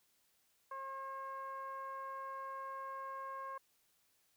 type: tone with low-pass filter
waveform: 15% pulse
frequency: 538 Hz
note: C5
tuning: 48 cents sharp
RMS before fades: -45 dBFS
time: 0.71-3.58 s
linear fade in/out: 5 ms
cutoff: 1200 Hz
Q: 4.4
effects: white hiss -75 dBFS RMS until 4.36 s